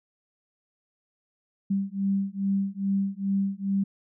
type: beating tone pair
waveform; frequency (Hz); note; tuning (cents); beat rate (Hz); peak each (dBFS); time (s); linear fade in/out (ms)
sine; 195.2 / 197.6; G3 / G3; -7 / +14; 2.4; -27; 1.7-3.84; 10
effects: none